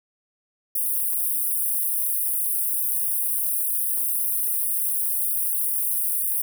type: high-pass noise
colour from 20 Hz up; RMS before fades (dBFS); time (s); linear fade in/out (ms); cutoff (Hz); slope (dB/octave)
white; -24; 0.75-6.42; 5; 9100; 96
effects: none